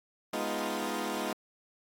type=chord; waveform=15% pulse; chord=F half-diminished seventh; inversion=first; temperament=equal; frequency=207.7 / 246.9 / 311.1 / 349.2 Hz; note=Ab3 / Cb4 / Eb4 / F4; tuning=0 / 0 / 0 / 0 cents; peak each=-31 dBFS; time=0.33-1.33 s; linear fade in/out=5 ms; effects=AAC 64 kbps